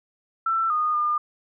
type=tone with pitch steps; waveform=sine; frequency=1336 / 1229 / 1208 Hz; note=E6 / D#6 / D6; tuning=+23 / -22 / +48 cents; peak=-20 dBFS; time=0.46-1.18 s; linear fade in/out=5 ms; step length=240 ms; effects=none